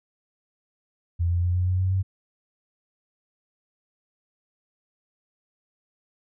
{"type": "tone with pitch steps", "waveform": "sine", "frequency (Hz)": [85.6, 87.1, 88.62, 90.17, 91.74, 93.35, 94.98], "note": ["F2", "F2", "F2", "F#2", "F#2", "F#2", "F#2"], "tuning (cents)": [-34, -4, 26, -44, -14, 16, 46], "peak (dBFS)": -20, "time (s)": [1.19, 2.03], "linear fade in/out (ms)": 20, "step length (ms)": 120, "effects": []}